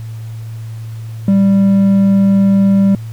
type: tone with hard clipping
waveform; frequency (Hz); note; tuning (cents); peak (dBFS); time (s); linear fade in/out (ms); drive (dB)
sine; 196; G3; 0; -8; 1.28-2.95; 2; 3
effects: added 112 Hz sine -23 dBFS peak until 3.12 s + pink hiss -44 dBFS RMS until 3.12 s